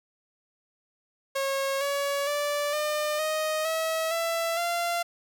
sawtooth tone with pitch steps, 545 / 563.6 / 582.8 / 602.6 / 623.2 / 644.4 / 666.3 / 689 Hz, C#5 / C#5 / D5 / D5 / D#5 / E5 / E5 / F5, -29 / +29 / -13 / +44 / +3 / -39 / +18 / -24 cents, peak -22 dBFS, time 1.35-5.03 s, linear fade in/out 10 ms, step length 460 ms, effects none

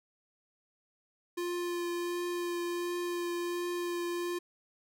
square tone with vibrato, 349.2 Hz, F4, in tune, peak -33 dBFS, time 1.37-4.39 s, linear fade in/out 10 ms, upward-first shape triangle, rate 1.4 Hz, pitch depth 13 cents each way, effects none

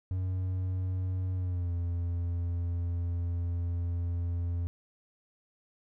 triangle tone with pitch glide, 92.5 to 86.31 Hz, F#2 to F2, 0 to -20 cents, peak -27 dBFS, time 0.11-4.67 s, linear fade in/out 0 ms, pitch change -120 cents, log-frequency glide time 1.34-1.72 s, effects none

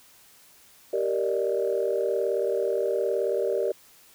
sine chord, Eb major seventh, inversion first, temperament just, 388.9 / 466.7 / 583.4 / 622.3 Hz, G4 / Bb4 / D5 / Eb5, -14 / +2 / -12 / 0 cents, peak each -27 / -27 / -28 / -33 dBFS, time 0.93-3.72 s, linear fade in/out 5 ms, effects tanh soft clip ceiling -13 dBFS + white hiss -55 dBFS RMS until 4.14 s

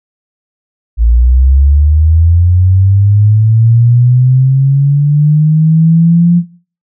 sine linear sweep, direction up, 55 to 175.4 Hz, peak -4 dBFS, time 0.97-6.43 s, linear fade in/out 50 ms, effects noise-tail reverb RT60 0.4 s tail -17 dB re dry

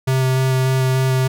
square tone with vibrato, 130.81 Hz, C3, in tune, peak -15 dBFS, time 0.07-1.28 s, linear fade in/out 10 ms, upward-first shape square, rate 3.4 Hz, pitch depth 8 cents each way, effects none

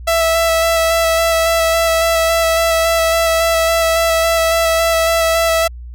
sawtooth tone with vibrato, 659.3 Hz, E5, in tune, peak -8 dBFS, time 0.07-5.68 s, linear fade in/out 10 ms, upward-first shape square, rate 3.6 Hz, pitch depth 12 cents each way, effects added 60 Hz sine -28 dBFS peak until 5.94 s

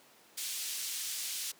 white band-pass noise, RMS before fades -38 dBFS, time 0.37-1.52 s, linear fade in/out 10 ms, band 3000 to 10000 Hz, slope 12 dB/octave, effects pink hiss -60 dBFS RMS until 1.59 s + high-pass 300 Hz 12 dB/octave

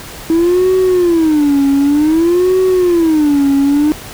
triangle tone with vibrato, 321.8 Hz, E4, 42 cents flat, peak -5 dBFS, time 0.3-3.92 s, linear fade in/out 0 ms, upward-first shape sine, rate 0.54 Hz, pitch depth 260 cents each way, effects tanh soft clip ceiling -3 dBFS + pink hiss -30 dBFS RMS until 4.13 s

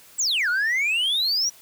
sine exponential two-way sweep, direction down then up, 8090 to 1396.9 to 5920 Hz, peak -17 dBFS, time 0.18-1.5 s, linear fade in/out 20 ms, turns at 0.49 s, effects tanh soft clip ceiling -19 dBFS + white hiss -50 dBFS RMS until 1.61 s

